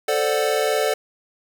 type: chord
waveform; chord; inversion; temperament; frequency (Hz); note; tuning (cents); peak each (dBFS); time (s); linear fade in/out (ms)
square; D dominant seventh; second; equal; 440 / 523.3 / 587.3 / 740; A4 / C5 / D5 / F#5; 0 / 0 / 0 / 0; -23 / -27 / -24 / -27; 0.08-0.94; 5
effects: 9-bit